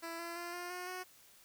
10% pulse tone with pitch steps, 332.8 / 339.4 / 346.1 / 353 / 360 / 367.1 Hz, E4 / F4 / F4 / F4 / F#4 / F#4, +17 / -49 / -16 / +19 / -47 / -14 cents, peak -33 dBFS, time 0.02-1.04 s, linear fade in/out 20 ms, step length 170 ms, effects white hiss -62 dBFS RMS until 1.44 s

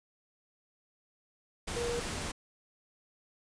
sine tone in noise, 475.5 Hz, A#4, 34 cents sharp, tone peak -32 dBFS, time 1.76-2 s, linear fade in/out 10 ms, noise pink, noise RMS -37 dBFS, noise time 1.67-2.32 s, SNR +2 dB, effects resampled to 22050 Hz

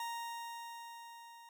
40% pulse tone with level ramp, 932.3 Hz, A#5, in tune, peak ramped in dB -37 to -53 dBFS, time 0-1.49 s, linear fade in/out 2 ms, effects none

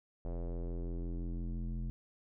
square tone with low-pass filter sweep, 42.89 Hz, F1, 31 cents flat, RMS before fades -38 dBFS, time 0.25-1.9 s, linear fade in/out 0 ms, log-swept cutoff 600 to 190 Hz, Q 2.1, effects none

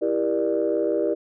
sine chord, E half-diminished seventh, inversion none, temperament just, 329.6 / 395.6 / 474.7 / 593.3 Hz, E4 / G4 / Bb4 / D5, 0 / +16 / +31 / +18 cents, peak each -25 dBFS, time 0.01-1.15 s, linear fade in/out 20 ms, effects tanh soft clip ceiling -12 dBFS

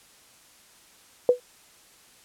sine tone with exponential decay, 493.9 Hz, B4, in tune, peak -10 dBFS, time 1.29-1.4 s, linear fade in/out 1 ms, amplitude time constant 23 ms, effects white hiss -55 dBFS RMS until 2.24 s + low-pass 11000 Hz 12 dB/octave

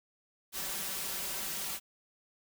white noise with comb filter, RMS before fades -37 dBFS, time 0.52-1.8 s, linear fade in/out 50 ms, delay 5.2 ms, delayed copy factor +0.75, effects none

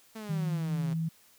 sawtooth exponential sweep, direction down, 224.7 to 130.81 Hz, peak -35 dBFS, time 0.15-0.94 s, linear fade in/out 10 ms
sine tone with pitch glide, 159.5 to 162.66 Hz, D#3 to E3, +43 to -23 cents, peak -28 dBFS, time 0.29-1.09 s, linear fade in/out 10 ms, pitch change +34 cents, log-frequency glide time 0.59-0.69 s
effects white hiss -61 dBFS RMS until 1.38 s

